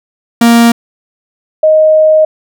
45% pulse / sine tone pair in turn, 233.7 / 623.9 Hz, A#3 / D#5, +5 / +5 cents, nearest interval octave + perfect fourth, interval 1700 cents, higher second, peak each -3 dBFS, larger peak neither, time 0.41-0.72 / 1.63-2.25 s, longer second, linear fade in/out 5 ms, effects none

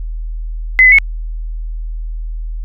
sine tone with pitch steps, 2035 / 2014 / 2197 Hz, C7 / B6 / C#7, -49 / +33 / -16 cents, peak -3 dBFS, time 0.79-0.985 s, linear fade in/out 0 ms, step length 65 ms, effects added 40 Hz sine -19 dBFS peak until 2.64 s

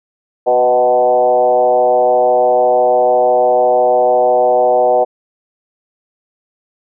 sine tone with frequency modulation, 623 Hz, D#5, 2 cents sharp, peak -8 dBFS, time 0.46-5.05 s, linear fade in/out 20 ms, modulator 126 Hz, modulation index 1.4, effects none

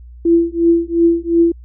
sine tone with tremolo, 337 Hz, E4, 38 cents sharp, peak -6 dBFS, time 0.25-1.52 s, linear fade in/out 5 ms, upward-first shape triangle, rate 2.8 Hz, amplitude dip 100%, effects added 60 Hz sine -34 dBFS peak until 1.64 s

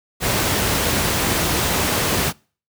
pink noise, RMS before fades -19 dBFS, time 0.2-2.33 s, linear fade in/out 50 ms, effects noise-tail reverb RT60 0.4 s tail -26 dB re dry + high-pass 60 Hz 12 dB/octave

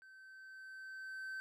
triangle tone with level ramp, 1543 Hz, G6, 28 cents flat, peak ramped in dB -55 to -39 dBFS, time 0.02-1.4 s, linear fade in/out 0 ms, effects none

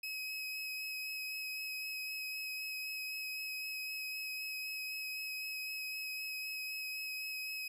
30% pulse tone with vibrato, 2550 Hz, D#7, 42 cents sharp, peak -36 dBFS, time 0.03-7.68 s, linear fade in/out 5 ms, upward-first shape sine, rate 3.9 Hz, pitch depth 12 cents each way, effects none

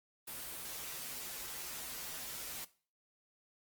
white noise with comb filter, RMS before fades -44 dBFS, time 0.27-2.65 s, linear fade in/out 10 ms, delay 10 ms, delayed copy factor -0.85, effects noise-tail reverb RT60 0.4 s tail -18 dB re dry + Opus 32 kbps

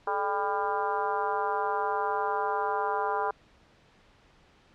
harmonic tone with a mistuned harmonic, 199.6 Hz, G3, 32 cents sharp, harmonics 2 / 3 / 4 / 5 / 6 / 7 / 8, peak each -33 / -38 / -31 / -31 / -36 / -37 / -45 dBFS, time 0.07-3.31 s, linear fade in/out 5 ms, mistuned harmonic 2, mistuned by +130 cents, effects pink hiss -60 dBFS RMS until 4.74 s + low-pass 4000 Hz 12 dB/octave

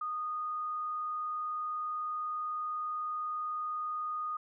sine tone, 1234 Hz, D#6, 15 cents flat, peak -33 dBFS, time 0.01-4.37 s, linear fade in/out 5 ms, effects none

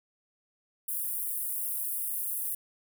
pink high-pass noise, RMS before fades -33 dBFS, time 0.88-2.55 s, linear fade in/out 5 ms, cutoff 9800 Hz, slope 48 dB/octave, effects none

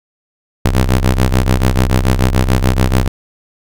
sawtooth ring-modulated tone, 64.5 Hz, C2, 24 cents flat, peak -3 dBFS, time 0.65-3.08 s, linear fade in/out 5 ms, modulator 28.8 Hz, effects none

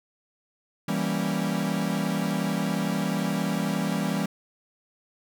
45% pulse chord, E diminished seventh, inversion none, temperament equal, 164.81 / 196 / 233.1 / 277.2 Hz, E3 / G3 / Bb3 / Db4, 0 / 0 / 0 / 0 cents, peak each -30 / -28 / -32 / -33 dBFS, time 0.88-4.26 s, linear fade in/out 5 ms, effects none

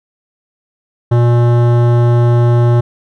sine tone with hard clipping, 119.6 Hz, A#2, 45 cents sharp, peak -9 dBFS, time 1.11-2.81 s, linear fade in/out 10 ms, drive 16 dB, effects none

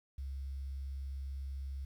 sine tone with quantisation, 67.8 Hz, C#2, 38 cents flat, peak -38 dBFS, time 0.18-1.85 s, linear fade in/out 5 ms, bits 11, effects none

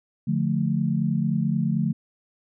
sine chord, D minor, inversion none, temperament just, 146.83 / 176.2 / 220.2 Hz, D3 / F3 / A3, 0 / +16 / +2 cents, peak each -25 dBFS, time 0.27-1.93 s, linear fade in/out 10 ms, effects none

